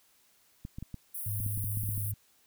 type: clicks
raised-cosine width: 5 ms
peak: -27 dBFS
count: 12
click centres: 0.651 / 0.785 / 0.826 / 0.943 / 1.402 / 1.464 / 1.576 / 1.642 / 1.773 / 1.836 / 1.89 / 1.978 s
type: high-pass noise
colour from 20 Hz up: white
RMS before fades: -38 dBFS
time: 1.14-2.12 s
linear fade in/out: 10 ms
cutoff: 9200 Hz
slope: 96 dB/octave
type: tone with pitch glide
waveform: sine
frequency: 104 to 103.4 Hz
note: G#2 to G#2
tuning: +3 to -7 cents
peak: -32 dBFS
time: 1.26-2.14 s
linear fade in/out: 5 ms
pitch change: -10 cents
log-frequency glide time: 1.57-1.99 s
effects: white hiss -66 dBFS RMS until 2.46 s